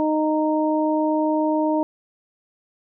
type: harmonic tone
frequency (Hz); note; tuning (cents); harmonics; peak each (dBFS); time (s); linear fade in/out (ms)
309.1; D#4; -11; 1 / 2 / 3; -20 / -23 / -25; 0-1.83; 0
effects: none